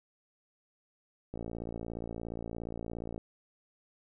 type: click train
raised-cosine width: 2 ms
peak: -26 dBFS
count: 106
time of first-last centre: 1.34-3.179 s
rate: 57.1 Hz
effects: none